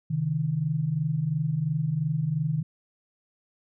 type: tone pair together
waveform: sine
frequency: 133.8 / 156.7 Hz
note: C3 / D#3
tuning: +39 / +13 cents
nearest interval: minor third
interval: 274 cents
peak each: -29 / -25 dBFS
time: 0.1-2.63 s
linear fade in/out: 10 ms
effects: none